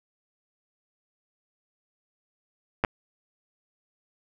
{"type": "clicks", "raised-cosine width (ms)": 0.5, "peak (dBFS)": -8, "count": 2, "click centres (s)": [2.839, 2.848], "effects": []}